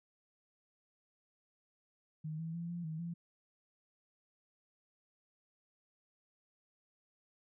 sine tone with pitch steps, 155.7 / 163.1 / 169.6 / 172.8 / 158.3 / 170.2 Hz, D#3 / E3 / E3 / F3 / D#3 / F3, +2 / -18 / +50 / -18 / +30 / -44 cents, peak -38 dBFS, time 2.24-3.14 s, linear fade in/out 10 ms, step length 150 ms, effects none

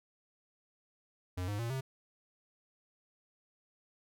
square tone with pitch steps, 90.6 / 102.88 / 116.82 / 132.65 Hz, F#2 / G#2 / A#2 / C3, -36 / -16 / +4 / +24 cents, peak -35 dBFS, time 1.37-1.81 s, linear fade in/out 10 ms, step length 110 ms, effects none

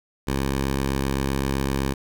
10% pulse tone, 67.8 Hz, C#2, 38 cents flat, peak -14 dBFS, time 0.27-1.94 s, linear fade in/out 10 ms, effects none

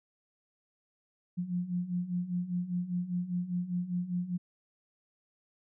sine beating tone pair, 174.61 / 179.61 Hz, F3 / F3, 0 / +49 cents, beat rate 5 Hz, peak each -36 / -32 dBFS, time 1.37-4.38 s, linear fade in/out 20 ms, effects none

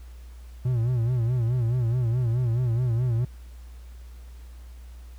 triangle tone with vibrato, 120.2 Hz, B2, 46 cents flat, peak -19 dBFS, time 0.65-3.25 s, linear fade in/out 5 ms, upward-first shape sine, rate 4.7 Hz, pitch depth 110 cents each way, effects added 60 Hz sine -40 dBFS peak until 5.18 s + pink hiss -58 dBFS RMS until 5.18 s

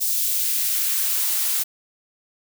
blue noise with high-pass filter sweep, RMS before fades -22 dBFS, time 0-1.64 s, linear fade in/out 20 ms, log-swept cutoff 4500 to 440 Hz, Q 0.78, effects none

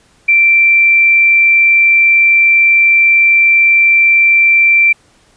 sine tone, 2349 Hz, D7, in tune, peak -5 dBFS, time 0.28-4.93 s, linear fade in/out 10 ms, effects pink hiss -50 dBFS RMS until 5.36 s + resampled to 22050 Hz

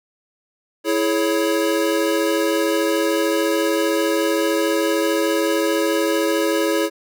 square chord, C# minor, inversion first, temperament equal with one note detuned, 329.6 / 423.1 / 554.4 Hz, E4 / G#4 / C#5, 0 / +32 / 0 cents, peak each -21 / -23 / -23 dBFS, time 0.84-6.9 s, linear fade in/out 50 ms, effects none

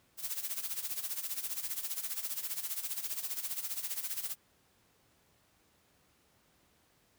blue noise with tremolo, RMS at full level -35 dBFS, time 0.17-4.36 s, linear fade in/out 50 ms, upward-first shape sine, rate 15 Hz, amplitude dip 75%, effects pink hiss -69 dBFS RMS until 7.18 s + high-pass 60 Hz 12 dB/octave

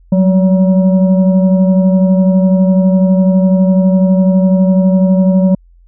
sine tone with frequency modulation, 185 Hz, F#3, in tune, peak -6 dBFS, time 0.12-5.55 s, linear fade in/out 5 ms, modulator 382 Hz, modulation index 0.66, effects added 43 Hz sine -41 dBFS peak until 5.87 s

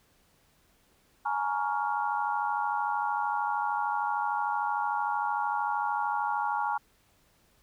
sine chord, Bb minor seventh, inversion third, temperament just, 839.1 / 932.3 / 1118.8 / 1398.5 Hz, Ab5 / Bb5 / Db6 / F6, +18 / 0 / +16 / +2 cents, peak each -30 / -32 / -35 / -35 dBFS, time 1.25-6.78 s, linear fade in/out 10 ms, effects pink hiss -66 dBFS RMS until 7.62 s

